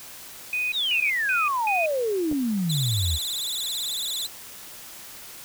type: tone bursts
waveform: sine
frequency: 2489 Hz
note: D#7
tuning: in tune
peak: -23 dBFS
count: 4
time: 0.53-1.86 s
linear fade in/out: 2 ms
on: 190 ms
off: 190 ms
type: exponential sweep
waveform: sine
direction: down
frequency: 3997 to 72.5 Hz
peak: -22 dBFS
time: 0.72-3.19 s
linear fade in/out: 50 ms
type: clicks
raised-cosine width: 2 ms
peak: -22 dBFS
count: 2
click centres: 2.315 / 2.326 s
type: tone with vibrato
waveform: sawtooth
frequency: 3729 Hz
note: A#7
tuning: in tune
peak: -24 dBFS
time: 2.69-4.27 s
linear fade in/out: 10 ms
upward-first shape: sine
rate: 18 Hz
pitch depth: 160 cents each way
effects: white hiss -42 dBFS RMS until 5.44 s